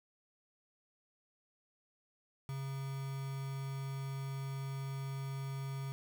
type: tone with quantisation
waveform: triangle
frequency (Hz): 135.8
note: C#3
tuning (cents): -35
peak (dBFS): -36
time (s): 2.49-5.92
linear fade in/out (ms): 0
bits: 8
effects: none